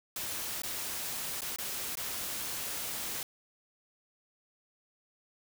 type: noise with dropouts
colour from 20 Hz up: white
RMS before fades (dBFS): -37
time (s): 0.16-3.23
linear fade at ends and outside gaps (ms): 2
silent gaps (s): 0.62-0.634 / 1.408-1.418 / 1.561-1.585 / 1.954-1.971
effects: none